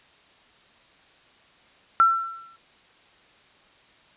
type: tone with exponential decay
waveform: sine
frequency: 1346 Hz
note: E6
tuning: 36 cents sharp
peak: -11 dBFS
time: 2-2.56 s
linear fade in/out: 0 ms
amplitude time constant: 120 ms
effects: white hiss -56 dBFS RMS until 4.16 s + resampled to 8000 Hz